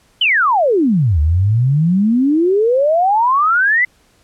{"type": "exponential two-way sweep", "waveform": "sine", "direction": "down then up", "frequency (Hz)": [3136, 72.5, 2053], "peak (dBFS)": -10, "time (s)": [0.21, 3.85], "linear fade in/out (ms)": 5, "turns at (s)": 1.2, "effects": ["pink hiss -54 dBFS RMS until 4.23 s", "low-pass 11000 Hz 12 dB/octave"]}